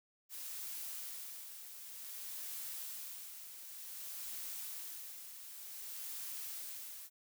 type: noise with tremolo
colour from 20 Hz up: blue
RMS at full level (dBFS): -44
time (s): 0.29-7.1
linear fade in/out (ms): 50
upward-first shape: sine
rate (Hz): 0.54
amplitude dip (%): 55
effects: none